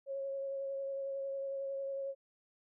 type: tone with vibrato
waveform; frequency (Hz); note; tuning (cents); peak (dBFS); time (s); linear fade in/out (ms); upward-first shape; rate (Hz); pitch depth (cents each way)
sine; 547; C#5; -23; -36; 0.06-2.15; 50; sine; 11; 15
effects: none